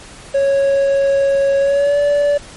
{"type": "tone with pitch glide", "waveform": "triangle", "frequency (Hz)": [552, 578.1], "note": ["C#5", "D5"], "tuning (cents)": [-7, -27], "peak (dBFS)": -9, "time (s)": [0.34, 2.38], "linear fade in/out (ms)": 10, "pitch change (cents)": 80, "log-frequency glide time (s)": [1.6, 1.99], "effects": ["pink hiss -37 dBFS RMS until 2.56 s", "MP3 48 kbps"]}